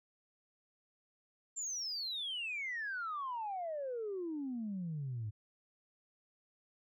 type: exponential sweep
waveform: sine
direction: down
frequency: 7400 to 101.9 Hz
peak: -36 dBFS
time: 1.56-5.31 s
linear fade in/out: 20 ms
effects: tanh soft clip ceiling -33 dBFS

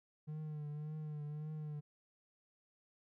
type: tone with vibrato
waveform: triangle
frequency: 151.3 Hz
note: D#3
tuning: 48 cents flat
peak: -39 dBFS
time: 0.27-1.81 s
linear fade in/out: 20 ms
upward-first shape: triangle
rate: 1.8 Hz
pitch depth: 50 cents each way
effects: none

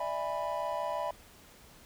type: chord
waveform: triangle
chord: E dominant seventh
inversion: third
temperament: just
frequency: 593.3 / 659.3 / 824.1 / 988.9 Hz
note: D5 / E5 / G#5 / B5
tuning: +18 / 0 / -14 / +2 cents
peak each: -35 / -35 / -38 / -34 dBFS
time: 0-1.11 s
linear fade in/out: 5 ms
effects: pink hiss -56 dBFS RMS until 1.85 s

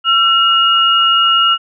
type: tone pair together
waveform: sine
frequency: 1352 / 2865 Hz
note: E6 / F7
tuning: +43 / +44 cents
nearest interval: octave + minor second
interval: 1301 cents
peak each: -11 dBFS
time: 0.04-1.58 s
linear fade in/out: 50 ms
effects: none

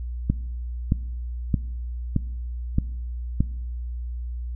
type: click train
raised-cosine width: 5 ms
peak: -7 dBFS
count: 6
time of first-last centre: 0.3-3.406 s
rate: 1.61 Hz
effects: noise-tail reverb RT60 1.0 s tail -21 dB re dry + added 60 Hz sine -28 dBFS peak until 4.55 s

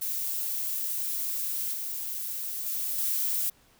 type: noise with level steps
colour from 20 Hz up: violet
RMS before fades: -31 / -34 / -31 / -28 dBFS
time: 0.01-3.5 s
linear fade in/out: 10 ms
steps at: 1.73 / 2.66 / 2.98 s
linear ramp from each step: 5 ms
effects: pink hiss -61 dBFS RMS until 3.79 s

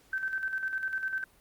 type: tone with tremolo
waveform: sine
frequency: 1546 Hz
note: G6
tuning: 24 cents flat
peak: -28 dBFS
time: 0.13-1.24 s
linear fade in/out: 2 ms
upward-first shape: square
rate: 10 Hz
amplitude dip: 55%
effects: pink hiss -62 dBFS RMS until 1.4 s + Opus 48 kbps

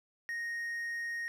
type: tone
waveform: triangle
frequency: 1864.7 Hz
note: A#6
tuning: in tune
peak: -33 dBFS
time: 0.29-1.28 s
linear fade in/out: 0 ms
effects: none

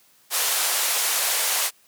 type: band-pass noise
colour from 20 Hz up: white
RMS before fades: -23 dBFS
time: 0.3-1.71 s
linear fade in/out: 50 ms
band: 490 to 14000 Hz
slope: 24 dB/octave
effects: white hiss -58 dBFS RMS until 1.87 s + high-pass 100 Hz 12 dB/octave

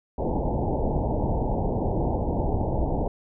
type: low-pass noise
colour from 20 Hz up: pink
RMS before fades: -25 dBFS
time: 0.18-3.08 s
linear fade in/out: 5 ms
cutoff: 910 Hz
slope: 96 dB/octave
effects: none

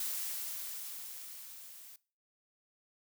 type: noise with level ramp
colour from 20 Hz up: blue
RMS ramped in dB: -36 to -53 dBFS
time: 0-1.96 s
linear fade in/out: 2 ms
effects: noise-tail reverb RT60 0.4 s tail -21 dB re dry

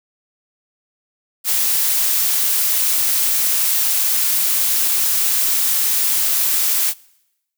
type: noise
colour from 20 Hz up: blue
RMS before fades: -17 dBFS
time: 1.44-6.94 s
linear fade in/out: 50 ms
effects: noise-tail reverb RT60 0.9 s tail -24 dB re dry

